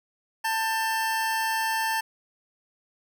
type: tone pair together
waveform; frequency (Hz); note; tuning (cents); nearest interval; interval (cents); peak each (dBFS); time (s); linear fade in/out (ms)
25% pulse; 890 / 1585.8; A5 / G6; +20 / +20; minor seventh; 1000; -21 / -32; 0.44-2.01; 10
effects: none